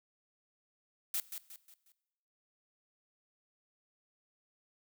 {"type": "noise with echo", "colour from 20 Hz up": "blue", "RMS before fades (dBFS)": -34, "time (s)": [1.14, 1.2], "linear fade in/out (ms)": 2, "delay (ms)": 180, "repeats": 4, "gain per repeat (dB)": -8, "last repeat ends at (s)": 1.92, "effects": ["noise-tail reverb RT60 1.0 s tail -19 dB re dry"]}